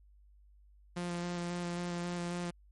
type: tone with vibrato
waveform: sawtooth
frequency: 174.61 Hz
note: F3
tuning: in tune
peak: -31 dBFS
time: 0.96-2.51 s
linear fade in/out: 10 ms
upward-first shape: square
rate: 3.7 Hz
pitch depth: 11 cents each way
effects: added 50 Hz sine -58 dBFS peak until 2.71 s + MP3 48 kbps